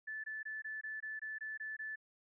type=tone bursts; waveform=sine; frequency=1745 Hz; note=A6; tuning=15 cents flat; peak=-40 dBFS; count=10; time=0.07-1.959 s; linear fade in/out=10 ms; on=170 ms; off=21 ms; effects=none